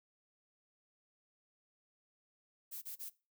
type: noise bursts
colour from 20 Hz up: violet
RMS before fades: -45 dBFS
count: 3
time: 2.71-3.1 s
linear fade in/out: 20 ms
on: 110 ms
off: 30 ms
effects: noise-tail reverb RT60 0.3 s tail -20 dB re dry